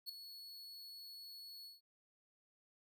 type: tone with ADSR envelope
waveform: 45% pulse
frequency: 4388 Hz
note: C#8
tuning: 18 cents flat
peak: -39 dBFS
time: 0.06-1.81 s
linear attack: 32 ms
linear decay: 6 ms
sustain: -11 dB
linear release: 150 ms
effects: none